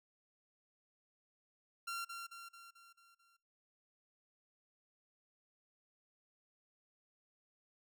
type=tone with echo; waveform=sawtooth; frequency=1374 Hz; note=F6; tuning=29 cents flat; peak=-36 dBFS; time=1.87-2.05 s; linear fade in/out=10 ms; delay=220 ms; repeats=6; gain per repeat=-5 dB; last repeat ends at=3.37 s; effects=noise-tail reverb RT60 0.9 s tail -26 dB re dry